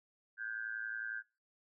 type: tone with amplitude modulation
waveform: sine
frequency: 1568 Hz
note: G6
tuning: in tune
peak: -34 dBFS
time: 0.37-1.23 s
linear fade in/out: 50 ms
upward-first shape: sine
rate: 111 Hz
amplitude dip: 90%
effects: noise-tail reverb RT60 0.3 s tail -23 dB re dry

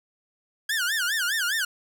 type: tone with vibrato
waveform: sawtooth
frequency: 1600 Hz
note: G6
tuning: 35 cents sharp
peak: -20 dBFS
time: 0.69-1.65 s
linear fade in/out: 5 ms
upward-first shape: sine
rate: 4.9 Hz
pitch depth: 230 cents each way
effects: none

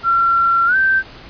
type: tone with pitch glide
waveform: sine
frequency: 1364 to 1557.8 Hz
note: F6 to G6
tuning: -41 to -11 cents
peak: -11 dBFS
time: 0.03-1.03 s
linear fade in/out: 50 ms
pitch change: +230 cents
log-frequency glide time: 0.66-0.76 s
effects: pink hiss -38 dBFS RMS until 1.29 s + resampled to 11025 Hz

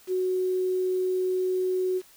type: tone with quantisation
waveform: sine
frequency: 369.7 Hz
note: F#4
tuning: 1 cent flat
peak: -23 dBFS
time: 0.07-2.02 s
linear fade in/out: 50 ms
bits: 8
effects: white hiss -55 dBFS RMS until 2.16 s

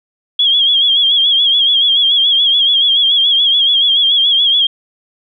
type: tone with vibrato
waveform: sine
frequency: 3291 Hz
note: G#7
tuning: 16 cents flat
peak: -8 dBFS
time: 0.39-4.67 s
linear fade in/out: 5 ms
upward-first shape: sine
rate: 7 Hz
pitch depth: 69 cents each way
effects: none

